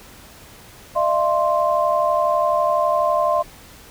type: tone cluster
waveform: sine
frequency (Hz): 607 / 679 / 1050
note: D#5 / F5 / C6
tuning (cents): -43 / -49 / +6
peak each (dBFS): -20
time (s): 0.95-3.43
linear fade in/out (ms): 20
effects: pink hiss -44 dBFS RMS until 3.9 s